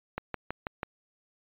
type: click train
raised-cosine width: 0.5 ms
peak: -17 dBFS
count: 5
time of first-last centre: 0.18-0.831 s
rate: 6.14 Hz
effects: resampled to 8000 Hz